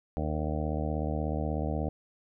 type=harmonic tone; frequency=76.5 Hz; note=D#2; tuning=29 cents flat; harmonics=1 / 2 / 3 / 4 / 6 / 7 / 8 / 9 / 10; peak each=-32 / -35 / -37 / -38 / -40 / -40 / -41 / -42 / -42 dBFS; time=0.17-1.89 s; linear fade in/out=0 ms; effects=none